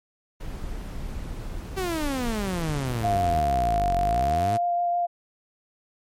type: noise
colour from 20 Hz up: brown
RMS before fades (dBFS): -33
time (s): 0.4-3.4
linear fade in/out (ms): 10
type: exponential two-way sweep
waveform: sawtooth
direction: down then up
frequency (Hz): 392 to 43.65 to 115.1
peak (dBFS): -22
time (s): 1.76-4.58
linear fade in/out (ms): 20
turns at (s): 3.96
type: tone with vibrato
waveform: sine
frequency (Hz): 698.5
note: F5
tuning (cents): 0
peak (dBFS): -21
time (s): 3.03-5.07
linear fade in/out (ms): 20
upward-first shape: sine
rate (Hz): 6.3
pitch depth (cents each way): 10
effects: MP3 64 kbps